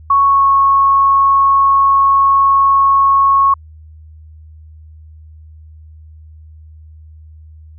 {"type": "tone with pitch glide", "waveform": "sine", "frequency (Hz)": [1108.7, 1099.8], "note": ["C#6", "C#6"], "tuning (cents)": [0, -14], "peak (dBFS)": -7, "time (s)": [0.1, 3.54], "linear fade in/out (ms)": 5, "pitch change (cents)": -14, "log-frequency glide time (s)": [0.25, 0.45], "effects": ["added 78 Hz sine -35 dBFS peak until 7.78 s"]}